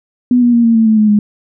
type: tone with pitch steps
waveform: sine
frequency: 246.9 / 241 / 235.2 / 229.6 / 224.1 / 218.7 / 213.5 / 208.3 Hz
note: B3 / B3 / A#3 / A#3 / A3 / A3 / G#3 / G#3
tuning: 0 / -42 / +16 / -26 / +32 / -10 / +48 / +5 cents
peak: -6 dBFS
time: 0.31-1.19 s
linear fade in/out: 2 ms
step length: 110 ms
effects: none

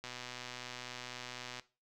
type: click train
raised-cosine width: 0.2 ms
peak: -26 dBFS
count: 194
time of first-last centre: 0.04-1.596 s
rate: 124 Hz
effects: noise-tail reverb RT60 0.3 s tail -17 dB re dry

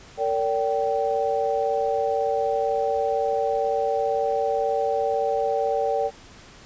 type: tone cluster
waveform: sine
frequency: 456 / 574 / 776 Hz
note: A#4 / D5 / G5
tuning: -38 / -40 / -18 cents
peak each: -25 dBFS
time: 0.17-6.11 s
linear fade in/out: 50 ms
effects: pink hiss -47 dBFS RMS until 6.65 s + resampled to 16000 Hz

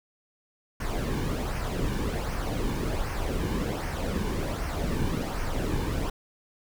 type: noise with flanger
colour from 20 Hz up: brown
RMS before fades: -29 dBFS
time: 0.8-6.1 s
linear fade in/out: 5 ms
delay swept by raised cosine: 0.26 to 1.56 ms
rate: 1.3 Hz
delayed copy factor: -0.55
effects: none

